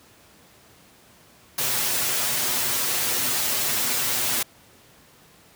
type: noise with comb filter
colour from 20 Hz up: white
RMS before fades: -24 dBFS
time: 1.58-4.43 s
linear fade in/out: 5 ms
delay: 8.1 ms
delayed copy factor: +0.8
effects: pink hiss -53 dBFS RMS until 5.55 s + high-pass 80 Hz 12 dB/octave